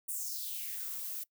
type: noise with high-pass filter sweep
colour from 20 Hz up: violet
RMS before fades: -39 dBFS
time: 0.08-1.24 s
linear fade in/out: 10 ms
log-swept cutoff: 9400 to 500 Hz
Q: 3.6
effects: noise-tail reverb RT60 0.1 s tail -22 dB re dry